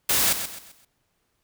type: noise with echo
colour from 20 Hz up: white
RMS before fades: -21 dBFS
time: 0.09-0.33 s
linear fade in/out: 5 ms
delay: 130 ms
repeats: 4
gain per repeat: -9 dB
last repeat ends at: 0.85 s
effects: pink hiss -72 dBFS RMS until 1.43 s